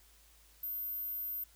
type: tone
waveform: sine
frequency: 13610 Hz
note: G#9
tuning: 41 cents sharp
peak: -36 dBFS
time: 0.63-1.44 s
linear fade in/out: 5 ms
effects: added 54 Hz sine -64 dBFS peak until 1.55 s + white hiss -64 dBFS RMS until 1.55 s